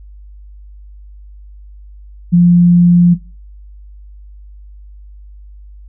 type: tone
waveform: sine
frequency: 174.61 Hz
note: F3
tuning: in tune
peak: -4 dBFS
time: 2.32-3.15 s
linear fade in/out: 20 ms
effects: noise-tail reverb RT60 0.3 s tail -17 dB re dry + added 50 Hz sine -33 dBFS peak until 5.88 s